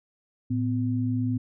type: tone pair together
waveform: sine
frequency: 112.57 / 252.7 Hz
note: A2 / B3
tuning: +40 / +40 cents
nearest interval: octave + major second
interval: 1400 cents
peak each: -26 dBFS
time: 0.5-1.38 s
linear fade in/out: 10 ms
effects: none